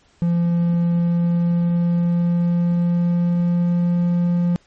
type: tone with pitch glide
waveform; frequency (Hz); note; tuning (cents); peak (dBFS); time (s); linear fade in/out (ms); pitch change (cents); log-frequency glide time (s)
triangle; 171.4 to 174.3; F3 to F3; -32 to -3; -13; 0.22-4.56; 0; +29; 0.8-3.98
effects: pink hiss -57 dBFS RMS until 4.66 s + MP3 32 kbps